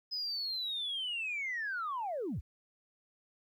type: linear sweep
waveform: sine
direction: down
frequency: 5080 to 39 Hz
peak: -33 dBFS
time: 0.11-2.41 s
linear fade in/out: 20 ms
effects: tanh soft clip ceiling -30 dBFS + 12-bit